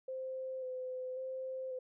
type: tone with vibrato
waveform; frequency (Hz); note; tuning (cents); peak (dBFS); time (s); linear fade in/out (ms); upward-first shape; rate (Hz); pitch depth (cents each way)
sine; 516; C5; -24; -38; 0.08-1.79; 5; square; 0.92; 18
effects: none